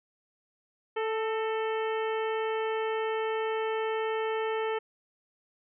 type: harmonic tone with a mistuned harmonic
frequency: 440.6 Hz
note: A4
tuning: 2 cents sharp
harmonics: 1 / 2 / 3 / 4 / 5 / 6 / 7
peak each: -29 / -35 / -39 / -41 / -43 / -45 / -46 dBFS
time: 0.96-4.79 s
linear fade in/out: 10 ms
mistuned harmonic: 4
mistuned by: +37 cents
effects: none